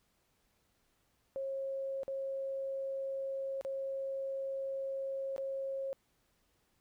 sine tone with dropouts, 541 Hz, C#5, 42 cents flat, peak -35 dBFS, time 1.36-5.93 s, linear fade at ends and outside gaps 0 ms, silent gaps 2.033-2.08 / 3.611-3.649 / 5.363-5.38 s, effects pink hiss -75 dBFS RMS until 6.8 s

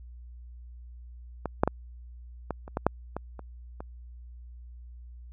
clicks, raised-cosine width 1 ms, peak -16 / -6 / -10 / -16 / -28 / -14 / -6 / -18 / -27 / -24 dBFS, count 10, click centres 1.457 / 1.635 / 1.676 / 2.507 / 2.679 / 2.771 / 2.866 / 3.166 / 3.393 / 3.805 s, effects added 60 Hz sine -43 dBFS peak until 5.32 s

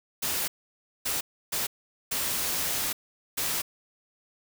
white noise bursts at uneven times, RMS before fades -29 dBFS, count 5, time 0.22-0.48 / 1.05-1.21 / 1.52-1.67 / 2.11-2.93 / 3.37-3.62 s, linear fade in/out 10 ms, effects none

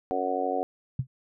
harmonic tone, 92.5 Hz, F#2, in tune, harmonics 3 / 4 / 5 / 6 / 7 / 8, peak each -34 / -36 / -32 / -33 / -36 / -29 dBFS, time 0.11-0.63 s, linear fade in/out 0 ms
sine tone with exponential decay, 130 Hz, C3, 11 cents flat, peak -20 dBFS, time 0.99-1.07 s, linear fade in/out 5 ms, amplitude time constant 17 ms
effects none

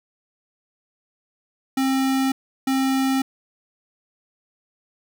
square tone pair in turn, 266.3 / 266.3 Hz, C4 / C4, +31 / +31 cents, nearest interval unison, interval 0 cents, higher neither, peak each -19 dBFS, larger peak neither, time 1.77-2.32 / 2.67-3.22 s, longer neither, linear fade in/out 5 ms, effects none

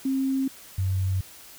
sine tone pair in turn, 267.4 / 94.54 Hz, C4 / F#2, +38 / +38 cents, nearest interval octave + tritone, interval 1800 cents, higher first, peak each -22 dBFS, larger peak neither, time 0.05-0.48 / 0.78-1.21 s, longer neither, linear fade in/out 5 ms, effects white hiss -47 dBFS RMS until 1.58 s

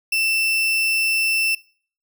35% pulse tone, 2670 Hz, E7, 22 cents sharp, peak -16 dBFS, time 0.12-1.55 s, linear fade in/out 5 ms, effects noise-tail reverb RT60 0.5 s tail -25 dB re dry

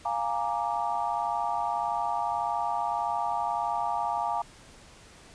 sine chord, Bb dominant seventh, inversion second, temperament equal, 698.5 / 830.6 / 932.3 / 1174.7 Hz, F5 / Ab5 / Bb5 / D6, 0 / 0 / 0 / 0 cents, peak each -32 / -31 / -31 / -35 dBFS, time 0.05-4.42 s, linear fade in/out 5 ms, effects pink hiss -52 dBFS RMS until 5.34 s + resampled to 22050 Hz

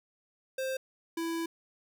square tone pair in turn, 526 / 331.4 Hz, C5 / E4, +9 / +9 cents, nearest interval minor sixth, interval 800 cents, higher first, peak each -32 / -32 dBFS, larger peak neither, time 0.58-0.77 / 1.17-1.46 s, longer second, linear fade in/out 5 ms, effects none

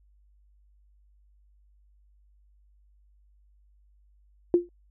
sine tone with exponential decay, 349.2 Hz, F4, in tune, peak -13 dBFS, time 4.54-4.69 s, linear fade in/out 1 ms, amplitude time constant 31 ms, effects added 50 Hz sine -58 dBFS peak until 4.9 s

